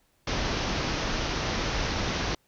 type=low-pass noise; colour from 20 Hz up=pink; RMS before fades=-29 dBFS; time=0.27-2.35 s; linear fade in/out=5 ms; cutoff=6200 Hz; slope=96 dB/octave; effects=pink hiss -68 dBFS RMS until 2.47 s